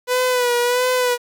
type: tone with vibrato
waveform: sawtooth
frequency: 493.9 Hz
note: B4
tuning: in tune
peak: -12 dBFS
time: 0.07-1.18 s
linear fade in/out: 50 ms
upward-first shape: sine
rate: 1.5 Hz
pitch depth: 45 cents each way
effects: 8-bit

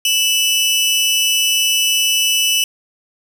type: tone pair together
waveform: sawtooth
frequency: 2637 / 2960 Hz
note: E7 / F#7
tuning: 0 / 0 cents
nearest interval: major second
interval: 200 cents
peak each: -16 / -11 dBFS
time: 0.05-2.64 s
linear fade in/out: 2 ms
effects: none

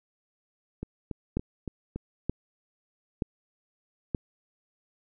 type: two click trains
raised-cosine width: 3 ms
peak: -21 / -14 dBFS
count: 5 / 4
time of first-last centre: 0.83-1.96 / 1.37-4.148 s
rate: 3.54 / 1.08 Hz
effects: none

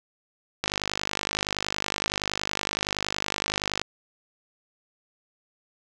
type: click train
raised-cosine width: 0.2 ms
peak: -8 dBFS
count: 162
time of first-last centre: 0.64-3.816 s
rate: 50.7 Hz
effects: none

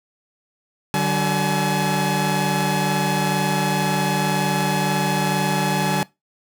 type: tone cluster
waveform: sawtooth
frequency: 148.5 / 190.5 / 850 Hz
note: D3 / G3 / G#5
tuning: +20 / -49 / +40 cents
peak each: -19 dBFS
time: 0.94-6.03 s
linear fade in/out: 0 ms
effects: noise-tail reverb RT60 0.2 s tail -21 dB re dry

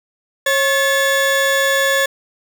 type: tone pair together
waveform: 35% pulse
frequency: 545 / 1721.3 Hz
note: C#5 / A6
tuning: -29 / -38 cents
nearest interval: octave + minor sixth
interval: 1991 cents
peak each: -15 / -14 dBFS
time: 0.46-2.06 s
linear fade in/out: 5 ms
effects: none

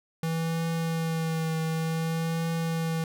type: tone with vibrato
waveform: square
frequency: 162.9 Hz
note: E3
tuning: 20 cents flat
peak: -27 dBFS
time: 0.23-3.04 s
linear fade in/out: 2 ms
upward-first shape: triangle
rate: 0.55 Hz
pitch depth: 25 cents each way
effects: none

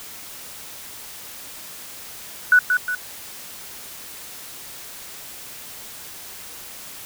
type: tone with echo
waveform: sine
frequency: 1480 Hz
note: F#6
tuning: in tune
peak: -9 dBFS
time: 2.52-2.59 s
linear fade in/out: 2 ms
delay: 180 ms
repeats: 2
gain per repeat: -6 dB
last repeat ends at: 2.95 s
effects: white hiss -38 dBFS RMS until 7.05 s

